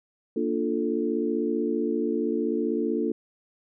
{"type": "chord", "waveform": "sine", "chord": "Bb major seventh", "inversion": "none", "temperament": "equal", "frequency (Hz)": [233.1, 293.7, 349.2, 440], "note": ["Bb3", "D4", "F4", "A4"], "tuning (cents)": [0, 0, 0, 0], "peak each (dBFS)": -29, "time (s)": [0.36, 3.12], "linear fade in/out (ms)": 5, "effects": []}